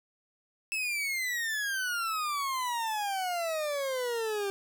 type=exponential sweep; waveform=40% pulse; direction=down; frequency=2637 to 392 Hz; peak=-29 dBFS; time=0.72-4.5 s; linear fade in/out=0 ms; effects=none